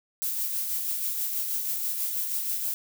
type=noise with tremolo; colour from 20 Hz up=violet; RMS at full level=-28 dBFS; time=0.22-2.74 s; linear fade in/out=0 ms; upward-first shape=sine; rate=6.2 Hz; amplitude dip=35%; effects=none